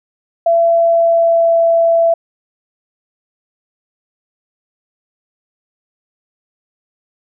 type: tone with pitch glide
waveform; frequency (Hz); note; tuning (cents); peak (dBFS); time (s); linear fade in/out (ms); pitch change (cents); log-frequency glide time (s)
sine; 673 to 668; E5 to E5; +36 to +23; -8; 0.46-2.14; 5; -13; 0.65-1.58
effects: none